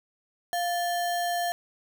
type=tone with sample-and-hold; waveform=sine; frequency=698.5 Hz; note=F5; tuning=in tune; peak=-25 dBFS; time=0.53-1.52 s; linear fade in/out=0 ms; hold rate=2450 Hz; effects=none